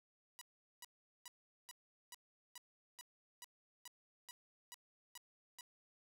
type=tone bursts; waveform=5% pulse; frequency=976 Hz; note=B5; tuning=21 cents flat; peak=-38 dBFS; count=13; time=0.39-5.609 s; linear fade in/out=0 ms; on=23 ms; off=410 ms; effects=none